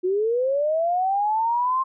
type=linear sweep; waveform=sine; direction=up; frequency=354.8 to 1065 Hz; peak=-19 dBFS; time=0.03-1.84 s; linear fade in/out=20 ms; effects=none